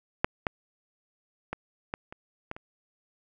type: clicks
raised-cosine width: 0.5 ms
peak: -6 / -11 / -17 / -16 / -27 / -19 / -27 dBFS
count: 7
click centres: 0.245 / 0.468 / 1.53 / 1.939 / 2.125 / 2.514 / 2.565 s
effects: none